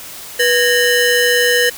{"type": "ring-modulated tone", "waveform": "30% pulse", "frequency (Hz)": 1165, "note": "D6", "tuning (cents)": -14, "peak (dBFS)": -5, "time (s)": [0.39, 1.7], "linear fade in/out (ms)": 10, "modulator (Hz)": 676, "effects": ["white hiss -32 dBFS RMS until 1.77 s"]}